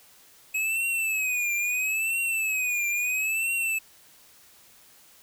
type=tone with vibrato; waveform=square; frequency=2554 Hz; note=D#7; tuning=45 cents sharp; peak=-25 dBFS; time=0.54-3.79 s; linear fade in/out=10 ms; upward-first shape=triangle; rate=0.75 Hz; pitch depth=130 cents each way; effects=white hiss -55 dBFS RMS until 5.22 s